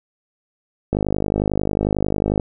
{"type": "click train", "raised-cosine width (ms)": 2, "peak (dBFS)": -6, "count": 76, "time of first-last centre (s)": [0.93, 2.398], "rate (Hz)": 51.1, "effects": []}